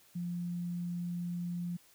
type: tone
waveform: sine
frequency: 174.61 Hz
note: F3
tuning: in tune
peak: -34 dBFS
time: 0.15-1.77 s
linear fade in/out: 10 ms
effects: white hiss -63 dBFS RMS until 1.94 s